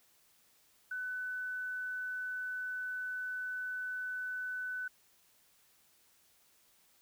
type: tone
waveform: sine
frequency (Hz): 1500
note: F#6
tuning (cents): +23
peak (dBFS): -36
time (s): 0.91-4.88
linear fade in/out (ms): 5
effects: white hiss -68 dBFS RMS until 7.01 s